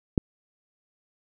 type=click; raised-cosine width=3 ms; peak=-7 dBFS; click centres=0.178 s; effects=none